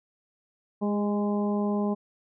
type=harmonic tone with a mistuned harmonic; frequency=206.3 Hz; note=G#3; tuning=11 cents flat; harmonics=1 / 2 / 3 / 4 / 5; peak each=-25 / -31 / -35 / -37 / -39 dBFS; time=0.81-1.95 s; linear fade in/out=20 ms; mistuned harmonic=2; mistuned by=-16 cents; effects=none